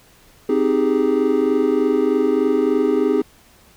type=chord; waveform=triangle; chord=Ab major seventh; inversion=first; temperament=equal; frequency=261.6 / 311.1 / 392 / 415.3 Hz; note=C4 / Eb4 / G4 / Ab4; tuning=0 / 0 / 0 / 0 cents; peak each=-19 / -19 / -19 / -17 dBFS; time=0.49-3.22 s; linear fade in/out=5 ms; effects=pink hiss -51 dBFS RMS until 3.76 s